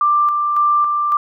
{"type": "tone with tremolo", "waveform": "sine", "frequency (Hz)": 1182, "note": "D6", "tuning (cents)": 11, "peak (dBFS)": -11, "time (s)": [0.01, 1.17], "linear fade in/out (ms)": 2, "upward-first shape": "square", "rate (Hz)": 1.8, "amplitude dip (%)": 35, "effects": []}